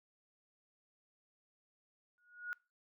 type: tone with exponential growth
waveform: sine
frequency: 1448 Hz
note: F#6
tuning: 38 cents flat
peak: -35 dBFS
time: 2.18-2.53 s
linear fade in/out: 0 ms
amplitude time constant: 74 ms
effects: noise-tail reverb RT60 0.3 s tail -24 dB re dry